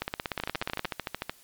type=two click trains; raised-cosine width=0.3 ms; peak=-14 / -13 dBFS; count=13 / 15; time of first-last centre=0.4-1.296 / 0.02-0.853 s; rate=13.4 / 16.8 Hz; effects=white hiss -57 dBFS RMS until 1.43 s + MP3 96 kbps